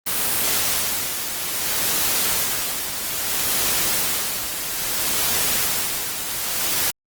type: noise with tremolo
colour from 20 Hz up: white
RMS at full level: -20 dBFS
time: 0.06-6.91 s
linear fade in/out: 10 ms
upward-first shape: sine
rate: 0.61 Hz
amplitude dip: 55%
effects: Opus 24 kbps